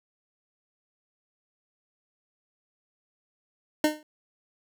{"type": "tone with exponential decay", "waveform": "25% pulse", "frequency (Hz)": 304.7, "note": "D#4", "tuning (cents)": -36, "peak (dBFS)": -13, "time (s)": [3.84, 4.03], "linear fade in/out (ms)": 2, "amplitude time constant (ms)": 41, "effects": []}